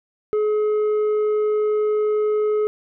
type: tone with tanh clipping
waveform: sine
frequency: 424.4 Hz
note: G#4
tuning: 38 cents sharp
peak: -18 dBFS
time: 0.33-2.67 s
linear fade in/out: 0 ms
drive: 5 dB
effects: none

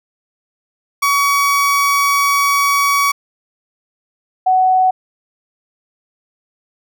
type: tone pair in turn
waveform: 30% pulse / sine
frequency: 1130 / 746.3 Hz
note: C#6 / F#5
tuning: +33 / +15 cents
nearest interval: perfect fifth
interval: 718 cents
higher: first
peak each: -9 dBFS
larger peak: neither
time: 1.02-3.12 / 4.46-4.91 s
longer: first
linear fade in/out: 10 ms
effects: none

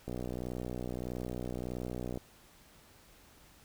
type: click train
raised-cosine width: 2 ms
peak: -25 dBFS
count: 130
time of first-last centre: 0.08-2.174 s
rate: 61.6 Hz
effects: pink hiss -60 dBFS RMS until 3.64 s

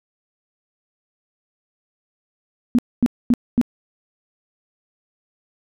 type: tone bursts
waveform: sine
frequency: 241.2 Hz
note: B3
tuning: 41 cents flat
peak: -11 dBFS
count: 4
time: 2.75-3.614 s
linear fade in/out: 0 ms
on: 36 ms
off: 240 ms
effects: none

